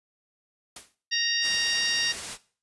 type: noise with exponential decay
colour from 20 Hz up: white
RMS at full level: -37 dBFS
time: 0.76-0.95 s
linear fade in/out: 5 ms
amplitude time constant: 41 ms
type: harmonic tone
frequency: 932.3 Hz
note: A#5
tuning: in tune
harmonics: 2 / 3 / 4 / 5 / 6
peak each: -30 / -30 / -30 / -30 / -30 dBFS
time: 1.11-2.13 s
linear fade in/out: 20 ms
type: low-pass noise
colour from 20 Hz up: white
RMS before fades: -38 dBFS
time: 1.41-2.38 s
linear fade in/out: 50 ms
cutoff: 10000 Hz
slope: 24 dB/octave
effects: noise-tail reverb RT60 0.4 s tail -17 dB re dry + resampled to 24000 Hz